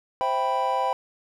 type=chord; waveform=triangle; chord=C major seventh; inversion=none; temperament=equal; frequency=523.3 / 659.3 / 784 / 987.8 Hz; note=C5 / E5 / G5 / B5; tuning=0 / 0 / 0 / 0 cents; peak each=-27 / -30 / -24 / -24 dBFS; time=0.21-0.93 s; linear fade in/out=0 ms; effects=none